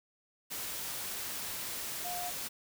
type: tone in noise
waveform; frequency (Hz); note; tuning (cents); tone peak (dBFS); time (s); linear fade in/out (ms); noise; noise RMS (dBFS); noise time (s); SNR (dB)
sine; 712; F5; +33; -38; 2.04-2.31; 20; white; -39; 0.5-2.49; -2
effects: none